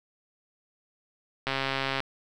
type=click train; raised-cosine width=0.3 ms; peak=-12 dBFS; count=73; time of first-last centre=1.47-2.003 s; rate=135 Hz; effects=none